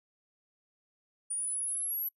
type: linear sweep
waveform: sine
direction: up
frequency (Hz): 9397 to 11820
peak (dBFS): -31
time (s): 1.3-2.09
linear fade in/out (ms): 10
effects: noise-tail reverb RT60 0.1 s tail -26 dB re dry